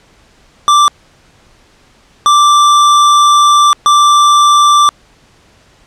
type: tone bursts at uneven times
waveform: square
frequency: 1174.7 Hz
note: D6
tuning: in tune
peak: -5 dBFS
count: 3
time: 0.68-0.88 / 2.26-3.73 / 3.86-4.89 s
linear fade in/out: 0 ms
effects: pink hiss -47 dBFS RMS until 5.86 s + low-pass 7000 Hz 12 dB/octave